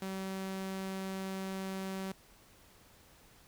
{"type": "tone", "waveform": "sawtooth", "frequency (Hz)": 191.2, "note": "G3", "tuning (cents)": -43, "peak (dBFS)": -33, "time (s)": [0.02, 2.12], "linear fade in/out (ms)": 2, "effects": ["pink hiss -61 dBFS RMS until 3.47 s"]}